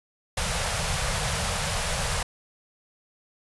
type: band-stop noise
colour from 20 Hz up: pink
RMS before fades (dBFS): -27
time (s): 0.37-2.23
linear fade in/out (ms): 5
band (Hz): 190 to 470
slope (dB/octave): 48
effects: resampled to 24000 Hz